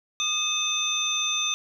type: tone cluster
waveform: sine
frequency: 1224 / 2573 / 3589 / 6110 Hz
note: D#6 / E7 / A7 / G8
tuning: -29 / -43 / +34 / -45 cents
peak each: -35 / -30 / -26 / -29 dBFS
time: 0.2-1.54 s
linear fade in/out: 0 ms
effects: 9-bit